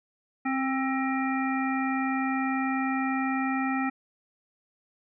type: harmonic tone with a mistuned harmonic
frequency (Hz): 264.9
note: C4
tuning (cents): +22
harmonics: 1 / 3 / 5 / 7 / 9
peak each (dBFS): -27 / -32 / -34 / -35 / -37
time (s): 0.45-3.9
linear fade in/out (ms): 10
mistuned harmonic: 7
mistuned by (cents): +30
effects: none